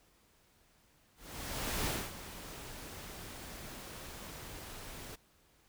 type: noise with ADSR envelope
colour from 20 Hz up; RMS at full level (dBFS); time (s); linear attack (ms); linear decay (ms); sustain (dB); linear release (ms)
pink; -34; 1.16-5.16; 700; 250; -13; 11
effects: pink hiss -68 dBFS RMS until 5.68 s